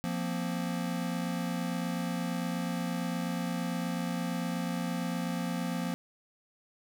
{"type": "chord", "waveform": "square", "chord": "F suspended fourth", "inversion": "none", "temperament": "equal", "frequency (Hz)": [174.61, 233.1, 261.6], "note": ["F3", "Bb3", "C4"], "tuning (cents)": [0, 0, 0], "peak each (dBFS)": [-34, -37, -39], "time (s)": [0.04, 5.94], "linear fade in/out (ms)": 0, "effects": []}